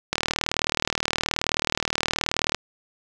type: click train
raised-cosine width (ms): 0.2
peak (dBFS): -4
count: 95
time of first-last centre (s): 0.13-2.546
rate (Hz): 38.9
effects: none